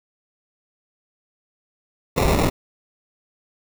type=noise with sample-and-hold; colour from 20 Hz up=pink; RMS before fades=-18 dBFS; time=2.16-2.5 s; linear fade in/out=20 ms; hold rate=1575 Hz; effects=none